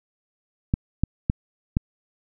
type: clicks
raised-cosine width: 5 ms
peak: -7 dBFS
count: 4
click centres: 0.739 / 1.036 / 1.299 / 1.769 s
effects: none